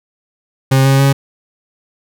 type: tone with pitch steps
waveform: 40% pulse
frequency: 133.8 / 135.75 / 137.72 Hz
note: C3 / C#3 / C#3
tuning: +39 / -36 / -11 cents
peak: -7 dBFS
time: 0.71-1.13 s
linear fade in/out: 10 ms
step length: 140 ms
effects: none